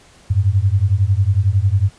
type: beating tone pair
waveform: sine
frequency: 92.6 / 103.6 Hz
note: F#2 / G#2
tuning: +2 / -4 cents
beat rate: 11 Hz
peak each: -15 / -15 dBFS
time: 0.3-1.9 s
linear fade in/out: 10 ms
effects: pink hiss -48 dBFS RMS until 1.98 s + resampled to 22050 Hz